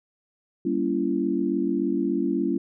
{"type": "chord", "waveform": "sine", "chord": "G diminished seventh", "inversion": "none", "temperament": "just", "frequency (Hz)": [196, 235.2, 282.2, 338.7], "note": ["G3", "Bb3", "Db4", "Fb4"], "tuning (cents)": [0, 16, 31, 47], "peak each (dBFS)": [-29, -29, -26, -26], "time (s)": [0.65, 2.58], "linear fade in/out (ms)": 5, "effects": []}